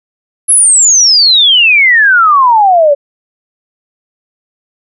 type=exponential sweep; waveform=sine; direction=down; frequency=11175 to 554 Hz; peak=-3 dBFS; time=0.48-2.95 s; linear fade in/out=20 ms; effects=none